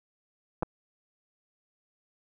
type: clicks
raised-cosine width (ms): 1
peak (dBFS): -16 / -15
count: 2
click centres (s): 0.625 / 0.631
effects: none